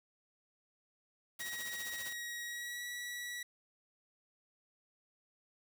white noise with tremolo, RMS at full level -44 dBFS, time 1.39-2.13 s, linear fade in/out 5 ms, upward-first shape triangle, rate 15 Hz, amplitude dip 80%
sawtooth tone with pitch glide, 1901 to 1938.7 Hz, A#6 to B6, +33 to -33 cents, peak -37 dBFS, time 1.4-3.43 s, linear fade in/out 5 ms, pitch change +34 cents, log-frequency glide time 2.46-2.85 s
effects none

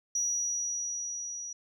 sine tone with level ramp, 5810 Hz, F#8, 32 cents flat, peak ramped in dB -25 to -37 dBFS, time 0.15-1.53 s, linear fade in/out 5 ms, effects tanh soft clip ceiling -24 dBFS

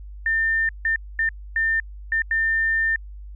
sine tone bursts at uneven times, 1800 Hz, A6, 39 cents sharp, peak -18 dBFS, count 6, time 0.26-0.69 / 0.85-0.96 / 1.19-1.29 / 1.56-1.8 / 2.12-2.22 / 2.31-2.96 s, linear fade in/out 2 ms, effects added 50 Hz sine -35 dBFS peak until 3.35 s

